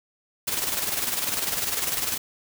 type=noise with tremolo; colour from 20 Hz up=white; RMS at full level=-25 dBFS; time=0.47-2.18 s; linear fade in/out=10 ms; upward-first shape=square; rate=20 Hz; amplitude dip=50%; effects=none